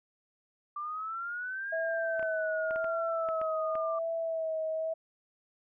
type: exponential two-way sweep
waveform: sine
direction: up then down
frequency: 1174.7 to 1640 to 1174.7 Hz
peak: -34 dBFS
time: 0.76-3.99 s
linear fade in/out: 5 ms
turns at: 1.74 s
type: tone with vibrato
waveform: sine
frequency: 648 Hz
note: E5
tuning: 30 cents flat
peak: -30 dBFS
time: 1.72-4.94 s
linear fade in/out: 10 ms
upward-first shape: sine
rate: 0.94 Hz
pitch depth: 35 cents each way
type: clicks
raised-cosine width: 0.5 ms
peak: -28 dBFS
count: 8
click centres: 2.195 / 2.228 / 2.709 / 2.76 / 2.844 / 3.288 / 3.415 / 3.754 s
effects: none